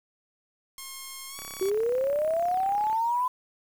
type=tone with pitch glide; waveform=5% pulse; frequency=1072 to 1128.6 Hz; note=C6 to C#6; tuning=+42 to +31 cents; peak=-26 dBFS; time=0.78-1.7 s; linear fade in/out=2 ms; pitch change=+89 cents; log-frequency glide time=1.28-1.39 s
type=click train; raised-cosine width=0.5 ms; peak=-27 dBFS; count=53; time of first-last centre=1.39-2.928 s; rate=33.8 Hz
type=linear sweep; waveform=sine; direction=up; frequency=370 to 1017 Hz; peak=-23 dBFS; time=1.61-3.28 s; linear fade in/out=5 ms
effects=8-bit